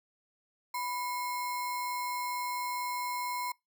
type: tone with sample-and-hold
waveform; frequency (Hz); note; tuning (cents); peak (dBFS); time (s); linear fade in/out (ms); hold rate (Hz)
sine; 987.8; B5; 0; -32; 0.74-3.52; 5; 3150
effects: noise-tail reverb RT60 0.2 s tail -24 dB re dry